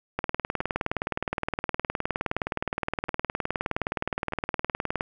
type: two click trains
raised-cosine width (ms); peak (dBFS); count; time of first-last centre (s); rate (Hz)
0.5; -11 / -24; 94 / 4; 0.19-5.009 / 0.61-4.323; 19.3 / 0.808
effects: none